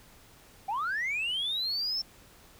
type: linear sweep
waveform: sine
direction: up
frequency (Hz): 744 to 5420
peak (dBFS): -27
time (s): 0.68-2.02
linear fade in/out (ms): 10
effects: tanh soft clip ceiling -26 dBFS + pink hiss -56 dBFS RMS until 2.59 s